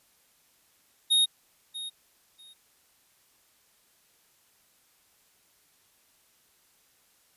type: tone with echo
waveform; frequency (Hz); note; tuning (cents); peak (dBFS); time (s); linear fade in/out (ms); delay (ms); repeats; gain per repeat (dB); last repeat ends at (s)
square; 3729; A#7; 0; -20; 1.1-1.26; 20; 640; 2; -15; 2.54
effects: white hiss -65 dBFS RMS until 7.36 s + resampled to 32000 Hz